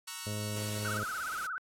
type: chord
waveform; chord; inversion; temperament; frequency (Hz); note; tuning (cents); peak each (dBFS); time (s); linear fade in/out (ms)
5% pulse; F# dominant seventh; first; equal; 932.3 / 1108.7 / 1318.5 / 1480; A#5 / C#6 / E6 / F#6; 0 / 0 / 0 / 0; -33; 0.07-0.98; 10
type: harmonic tone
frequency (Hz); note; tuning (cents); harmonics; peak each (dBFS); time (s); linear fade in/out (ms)
105.3; G#2; +24; 1 / 2 / 3 / 4 / 5 / 6; -36 / -41 / -50 / -46 / -46 / -48; 0.26-1.04; 10
type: noise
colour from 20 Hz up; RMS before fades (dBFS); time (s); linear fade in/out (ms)
white; -44; 0.56-1.47; 5
type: tone with vibrato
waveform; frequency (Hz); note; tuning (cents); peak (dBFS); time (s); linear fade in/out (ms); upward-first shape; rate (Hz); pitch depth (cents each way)
sine; 1388; F6; -11; -34; 0.85-1.58; 0; sine; 17; 180
effects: low-pass 12000 Hz 12 dB/octave + AAC 64 kbps